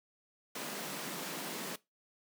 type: high-pass noise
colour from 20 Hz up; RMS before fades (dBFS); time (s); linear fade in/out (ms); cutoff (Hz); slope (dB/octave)
pink; -41; 0.55-1.76; 5; 150; 96
effects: noise-tail reverb RT60 0.2 s tail -20 dB re dry